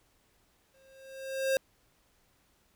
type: tone with exponential growth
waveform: square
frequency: 534 Hz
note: C5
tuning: 35 cents sharp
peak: -24 dBFS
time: 0.74-1.57 s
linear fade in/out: 1 ms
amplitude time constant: 180 ms
effects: pink hiss -69 dBFS RMS until 2.75 s